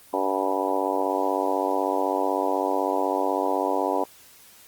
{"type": "harmonic tone with a mistuned harmonic", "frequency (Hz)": 96, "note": "G2", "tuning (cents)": -36, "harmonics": [3, 4, 5, 6, 7, 8, 9, 10], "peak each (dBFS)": [-30, -30, -30, -30, -30, -30, -30, -30], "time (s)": [0.13, 4.04], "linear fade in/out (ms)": 5, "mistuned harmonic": 10, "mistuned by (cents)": 32, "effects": ["white hiss -51 dBFS RMS until 4.67 s", "Opus 24 kbps"]}